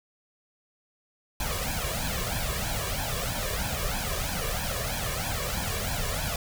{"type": "noise with flanger", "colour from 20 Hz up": "pink", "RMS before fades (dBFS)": -30, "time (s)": [1.4, 6.36], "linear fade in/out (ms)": 2, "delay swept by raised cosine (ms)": [1.2, 1.79], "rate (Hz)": 3.1, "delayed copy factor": 0.85, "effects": []}